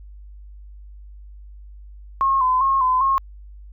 sine tone with vibrato, 1050 Hz, C6, 6 cents sharp, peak -15 dBFS, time 2.21-3.18 s, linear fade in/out 0 ms, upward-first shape square, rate 2.5 Hz, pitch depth 51 cents each way, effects added 50 Hz sine -38 dBFS peak until 3.72 s

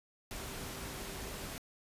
sine tone in noise, 390.7 Hz, G4, 6 cents flat, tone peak -53 dBFS, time 0.38-1.47 s, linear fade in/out 0 ms, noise pink, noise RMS -43 dBFS, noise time 0.31-1.58 s, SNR -13 dB, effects resampled to 32000 Hz

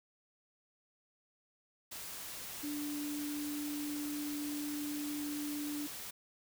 sine tone in noise, 293.7 Hz, D4, in tune, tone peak -37 dBFS, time 2.63-5.87 s, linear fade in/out 10 ms, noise white, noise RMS -45 dBFS, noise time 1.91-6.11 s, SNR +5 dB, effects none

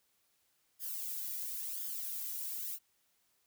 violet noise with flanger, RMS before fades -40 dBFS, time 0.79-2.79 s, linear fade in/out 50 ms, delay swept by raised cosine 0.59 to 2.09 ms, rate 0.96 Hz, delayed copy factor +0.8, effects white hiss -75 dBFS RMS until 3.46 s

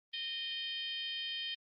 harmonic tone with a mistuned harmonic, 615 Hz, D#5, 20 cents flat, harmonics 3 / 4 / 5 / 6 / 7 / 8, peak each -47 / -48 / -38 / -48 / -51 / -52 dBFS, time 0.13-1.55 s, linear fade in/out 10 ms, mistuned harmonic 5, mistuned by +32 cents, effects Opus 24 kbps

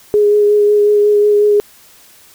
sine tone with vibrato, 415.3 Hz, G#4, in tune, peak -7 dBFS, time 0.14-1.6 s, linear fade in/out 0 ms, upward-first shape sine, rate 5.5 Hz, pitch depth 14 cents each way, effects white hiss -44 dBFS RMS until 2.34 s

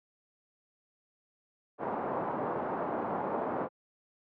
white low-pass noise, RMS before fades -33 dBFS, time 1.78-3.69 s, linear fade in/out 50 ms, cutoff 1000 Hz, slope 24 dB/octave, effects high-pass 200 Hz 12 dB/octave

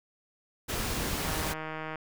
pink noise, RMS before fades -32 dBFS, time 0.68-1.54 s, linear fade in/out 20 ms
click train, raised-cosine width 0.5 ms, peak -22 dBFS, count 112, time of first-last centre 1.25-1.957 s, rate 157 Hz
effects none

